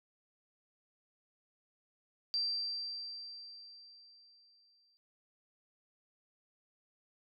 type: tone with exponential decay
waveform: sine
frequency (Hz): 4699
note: D8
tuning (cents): 0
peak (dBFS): -30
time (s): 2.34-4.97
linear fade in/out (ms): 0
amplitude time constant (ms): 570
effects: none